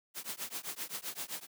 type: noise with tremolo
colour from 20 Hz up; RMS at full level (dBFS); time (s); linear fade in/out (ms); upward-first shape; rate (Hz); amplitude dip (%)
white; -37; 0.14-1.47; 50; triangle; 7.7; 100
effects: high-pass 150 Hz 12 dB/octave